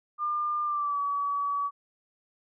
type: tone with pitch glide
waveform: sine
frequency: 1200 to 1139.2 Hz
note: D6 to C#6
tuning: +37 to +47 cents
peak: -26 dBFS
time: 0.18-1.71 s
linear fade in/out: 50 ms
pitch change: -90 cents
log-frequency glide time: 0.64-1 s
effects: none